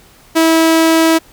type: tone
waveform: sawtooth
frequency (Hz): 324.9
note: E4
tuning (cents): -25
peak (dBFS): -4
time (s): 0.35-1.19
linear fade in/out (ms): 20
effects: pink hiss -45 dBFS RMS until 1.32 s